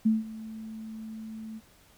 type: tone with ADSR envelope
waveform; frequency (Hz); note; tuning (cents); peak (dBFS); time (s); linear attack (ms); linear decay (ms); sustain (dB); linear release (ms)
sine; 220.1; A3; +1; -18; 0.05-1.61; 13; 170; -19; 42
effects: pink hiss -59 dBFS RMS until 1.97 s